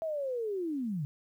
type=linear sweep; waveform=sine; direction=down; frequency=659.3 to 135 Hz; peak=-31 dBFS; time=0.02-1.05 s; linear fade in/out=0 ms; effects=11-bit